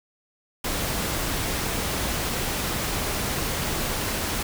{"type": "noise", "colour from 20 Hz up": "pink", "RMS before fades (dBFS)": -27, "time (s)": [0.64, 4.43], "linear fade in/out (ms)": 5, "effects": []}